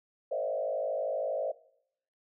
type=tone with frequency modulation; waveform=sine; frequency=587.3 Hz; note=D5; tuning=in tune; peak=-29 dBFS; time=0.31-1.52 s; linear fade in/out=10 ms; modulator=52.6 Hz; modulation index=1.6; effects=noise-tail reverb RT60 0.7 s tail -19 dB re dry